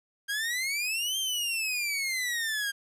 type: exponential two-way sweep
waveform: sawtooth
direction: up then down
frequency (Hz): 1602 to 3188 to 1602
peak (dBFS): -25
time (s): 0.28-2.72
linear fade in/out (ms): 20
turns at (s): 1.18
effects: resampled to 32000 Hz + 10-bit